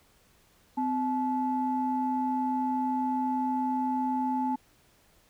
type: tone pair together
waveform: sine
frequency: 256.9 / 864.1 Hz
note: C4 / A5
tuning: -32 / -32 cents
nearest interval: octave + major sixth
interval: 2100 cents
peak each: -28 dBFS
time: 0.77-4.56 s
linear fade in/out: 10 ms
effects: tanh soft clip ceiling -18 dBFS + pink hiss -63 dBFS RMS until 5.29 s